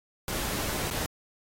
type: noise with dropouts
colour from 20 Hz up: pink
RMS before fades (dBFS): -32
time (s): 0.28-1.06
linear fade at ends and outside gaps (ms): 1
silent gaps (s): 0.902-0.91
effects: AAC 48 kbps